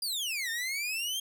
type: exponential two-way sweep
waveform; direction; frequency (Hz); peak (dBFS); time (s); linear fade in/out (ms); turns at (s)
sawtooth; down then up; 4916 to 1793 to 3244; -28; 0.02-1.2; 5; 0.5
effects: none